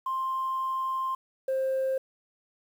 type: tone pair in turn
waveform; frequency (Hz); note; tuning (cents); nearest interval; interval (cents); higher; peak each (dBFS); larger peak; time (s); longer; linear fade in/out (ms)
sine; 1052 / 528.7; C6 / C5; +9 / +18; octave; 1191; first; -26 / -23; second; 0.06-1.15 / 1.48-1.98; first; 5
effects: tanh soft clip ceiling -23 dBFS + 9-bit